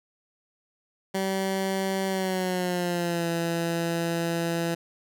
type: tone with pitch glide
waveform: 15% pulse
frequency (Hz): 192.1 to 168.2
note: G3 to E3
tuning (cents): -35 to +35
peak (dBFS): -19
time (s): 1.14-4.75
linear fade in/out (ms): 10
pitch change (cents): -230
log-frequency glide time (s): 2.07-3.28
effects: none